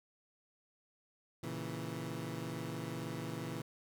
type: chord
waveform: 20% pulse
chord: A# diminished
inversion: none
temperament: equal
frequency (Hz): 116.54 / 138.59 / 164.81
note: A#2 / C#3 / E3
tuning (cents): 0 / 0 / 0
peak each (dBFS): -39 / -40 / -38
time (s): 1.43-3.62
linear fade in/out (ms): 5
effects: none